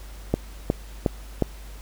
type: click train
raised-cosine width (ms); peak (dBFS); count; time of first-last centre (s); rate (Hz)
2; -6; 4; 0.34-1.423; 2.77
effects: added 50 Hz sine -38 dBFS peak until 1.81 s + pink hiss -48 dBFS RMS until 1.81 s